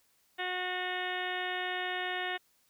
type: harmonic tone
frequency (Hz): 364.5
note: F#4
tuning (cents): -26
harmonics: 1 / 2 / 3 / 4 / 5 / 6 / 7 / 8 / 9 / 10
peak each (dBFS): -41 / -38 / -46 / -43 / -37 / -43 / -48 / -42 / -50 / -46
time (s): 0.38-2.38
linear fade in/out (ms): 20
effects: white hiss -70 dBFS RMS until 2.69 s